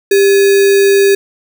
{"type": "tone with sample-and-hold", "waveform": "sine", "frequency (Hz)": 396.2, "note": "G4", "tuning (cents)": 18, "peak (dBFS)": -5, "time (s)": [0.11, 1.15], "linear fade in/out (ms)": 5, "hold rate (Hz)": 2100, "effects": []}